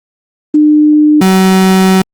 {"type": "tone pair in turn", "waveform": ["sine", "35% pulse"], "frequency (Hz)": [301.4, 188.83], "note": ["D4", "F#3"], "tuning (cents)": [45, 36], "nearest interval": "minor sixth", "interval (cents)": 809, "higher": "first", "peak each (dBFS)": -3, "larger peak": "neither", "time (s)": [[0.54, 1.21], [1.21, 2.02]], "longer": "second", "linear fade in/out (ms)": 5, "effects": ["Opus 24 kbps"]}